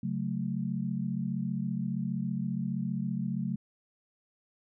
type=chord; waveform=sine; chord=F# minor; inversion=second; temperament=equal; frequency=138.59 / 185 / 220 Hz; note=C#3 / F#3 / A3; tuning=0 / 0 / 0 cents; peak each=-35 / -33 / -34 dBFS; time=0.03-3.56 s; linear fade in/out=5 ms; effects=none